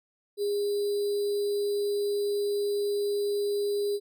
sine tone with sample-and-hold, 408 Hz, G#4, 31 cents flat, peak -25 dBFS, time 0.37-4 s, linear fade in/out 50 ms, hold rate 4410 Hz, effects none

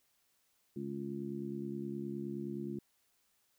harmonic tone, 69.6 Hz, C#2, 8 cents sharp, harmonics 2 / 3 / 4 / 5, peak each -46 / -41 / -46 / -42 dBFS, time 0.76-2.79 s, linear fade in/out 5 ms, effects white hiss -75 dBFS RMS until 3.58 s

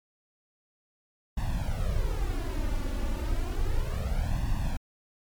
brown noise with flanger, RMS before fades -28 dBFS, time 1.37-4.77 s, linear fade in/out 5 ms, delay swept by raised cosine 1.1 to 3.5 ms, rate 0.32 Hz, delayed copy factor +0.9, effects MP3 96 kbps

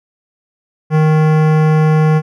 sine tone with hard clipping, 155.56 Hz, D#3, in tune, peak -10 dBFS, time 0.9-2.22 s, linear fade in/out 50 ms, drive 18 dB, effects none

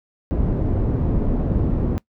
pink low-pass noise, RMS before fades -20 dBFS, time 0.31-1.98 s, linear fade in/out 0 ms, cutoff 340 Hz, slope 12 dB/octave, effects noise-tail reverb RT60 0.1 s tail -21 dB re dry

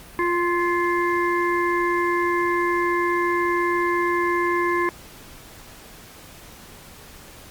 harmonic tone with a mistuned harmonic, 349.2 Hz, F4, in tune, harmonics 1 / 3 / 5 / 6, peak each -22 / -23 / -28 / -29 dBFS, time 0.19-4.89 s, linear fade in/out 0 ms, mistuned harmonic 5, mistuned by -22 cents, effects pink hiss -44 dBFS RMS until 7.5 s + Opus 48 kbps

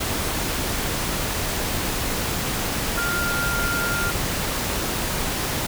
sine tone in noise, 1400 Hz, F6, 4 cents sharp, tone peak -24 dBFS, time 2.97-4.11 s, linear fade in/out 10 ms, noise pink, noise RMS -25 dBFS, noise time 0-5.67 s, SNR -2 dB, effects none

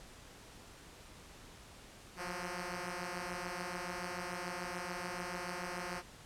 5% pulse beating tone pair, 174.61 / 181.51 Hz, F3 / F#3, 0 / -33 cents, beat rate 6.9 Hz, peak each -31 dBFS, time 2.16-6.03 s, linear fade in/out 50 ms, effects pink hiss -55 dBFS RMS until 6.25 s + low-pass 10000 Hz 12 dB/octave

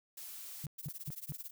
blue noise, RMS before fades -47 dBFS, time 0.17-0.66 s, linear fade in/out 5 ms
sine tone bursts, 146.83 Hz, D3, in tune, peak -37 dBFS, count 4, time 0.64-1.322 s, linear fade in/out 0 ms, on 28 ms, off 190 ms
violet noise with tremolo, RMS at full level -42 dBFS, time 0.78-1.51 s, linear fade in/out 10 ms, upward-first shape triangle, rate 18 Hz, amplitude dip 100%
effects none

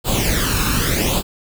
pink noise with flanger, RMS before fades -18 dBFS, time 0.04-1.23 s, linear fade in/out 50 ms, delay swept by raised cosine 0.25 to 0.77 ms, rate 0.84 Hz, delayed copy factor +0.7, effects none

